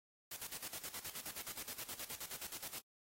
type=noise with tremolo; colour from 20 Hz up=white; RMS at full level=-45 dBFS; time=0.31-2.81 s; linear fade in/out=5 ms; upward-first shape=square; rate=9.5 Hz; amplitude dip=75%; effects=AAC 48 kbps